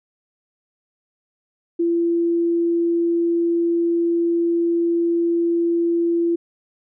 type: tone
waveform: sine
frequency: 339.3 Hz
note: F4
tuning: 50 cents flat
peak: -16 dBFS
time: 1.79-6.36 s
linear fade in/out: 10 ms
effects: none